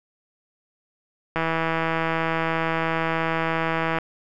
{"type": "click train", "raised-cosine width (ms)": 0.5, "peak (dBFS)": -9, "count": 429, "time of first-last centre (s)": [1.36, 3.986], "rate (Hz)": 163, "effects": []}